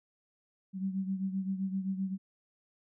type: beating tone pair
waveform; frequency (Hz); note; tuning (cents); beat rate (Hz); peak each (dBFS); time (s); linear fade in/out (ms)
sine; 190.2 / 197.9; F#3 / G3; +48 / +17; 7.7; -32 / -38; 0.73-2.18; 50
effects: none